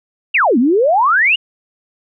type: exponential two-way sweep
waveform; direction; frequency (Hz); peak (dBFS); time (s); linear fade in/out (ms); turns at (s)
sine; down then up; 2960 to 222.8 to 2960; -9; 0.34-1.36; 10; 0.58
effects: none